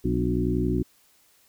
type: harmonic tone with a mistuned harmonic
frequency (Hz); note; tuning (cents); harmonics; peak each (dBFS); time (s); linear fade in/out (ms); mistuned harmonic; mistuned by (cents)
60.6; B1; -32; 1 / 2 / 3 / 4 / 5 / 6; -29 / -29 / -29 / -29 / -29 / -29; 0.04-0.83; 10; 4; +66
effects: white hiss -61 dBFS RMS until 1.48 s